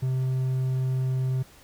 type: tone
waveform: triangle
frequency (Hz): 130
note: C3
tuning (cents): -11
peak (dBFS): -21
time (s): 0.02-1.43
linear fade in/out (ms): 10
effects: pink hiss -53 dBFS RMS until 1.63 s